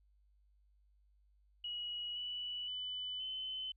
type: tone with pitch steps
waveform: sine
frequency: 2911 / 2955 / 3000 / 3045 Hz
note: F#7 / F#7 / F#7 / F#7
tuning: -29 / -3 / +23 / +49 cents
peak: -39 dBFS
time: 1.64-3.72 s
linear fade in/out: 5 ms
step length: 520 ms
effects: added 50 Hz sine -67 dBFS peak until 3.76 s